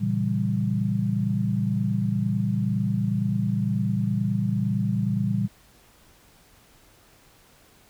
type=chord; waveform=sine; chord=A# diminished seventh; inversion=none; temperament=equal with one note detuned; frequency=116.54 / 138.59 / 166.83 / 196 Hz; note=A#2 / C#3 / E3 / G3; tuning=0 / 0 / +21 / 0 cents; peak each=-26 / -30 / -30 / -25 dBFS; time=0-5.48 s; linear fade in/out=20 ms; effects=pink hiss -56 dBFS RMS until 7.89 s